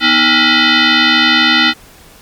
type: tone with frequency modulation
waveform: sine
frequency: 798 Hz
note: G5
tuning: 31 cents sharp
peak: -7 dBFS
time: 0-1.74 s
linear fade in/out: 50 ms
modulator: 556 Hz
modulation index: 6.1
effects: pink hiss -41 dBFS RMS until 2.21 s + Opus 48 kbps